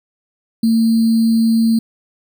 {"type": "tone with sample-and-hold", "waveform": "sine", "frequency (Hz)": 226.5, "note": "A#3", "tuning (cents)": -50, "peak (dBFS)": -10, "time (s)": [0.63, 1.79], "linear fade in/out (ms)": 5, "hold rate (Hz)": 4410, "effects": []}